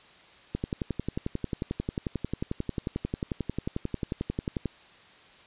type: click train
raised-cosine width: 3 ms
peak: -16 dBFS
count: 47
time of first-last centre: 0.55-4.657 s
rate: 11.2 Hz
effects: white hiss -54 dBFS RMS until 5.46 s + resampled to 8000 Hz